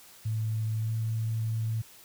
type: tone with pitch glide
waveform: sine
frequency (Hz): 110 to 111.86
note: A2 to A2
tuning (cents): 0 to +29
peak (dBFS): -27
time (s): 0.25-1.82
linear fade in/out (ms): 10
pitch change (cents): +29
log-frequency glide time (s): 0.8-0.89
effects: white hiss -53 dBFS RMS until 2.04 s